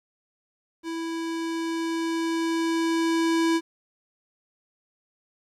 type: tone with level ramp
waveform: square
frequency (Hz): 329.6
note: E4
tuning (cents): 0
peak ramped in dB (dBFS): -30 to -20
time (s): 0.83-3.61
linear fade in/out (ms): 50
effects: low-pass 8000 Hz 12 dB/octave + 10-bit